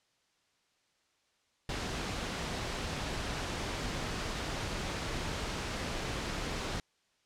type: noise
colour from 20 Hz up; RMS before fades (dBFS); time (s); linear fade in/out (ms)
pink; -36; 1.69-6.8; 2
effects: white hiss -73 dBFS RMS until 7.25 s + low-pass 6000 Hz 12 dB/octave